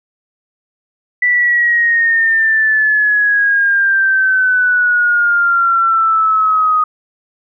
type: exponential sweep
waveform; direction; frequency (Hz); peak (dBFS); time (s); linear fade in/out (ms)
sine; down; 1975.5 to 1244.5; -9; 1.22-6.84; 5
effects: none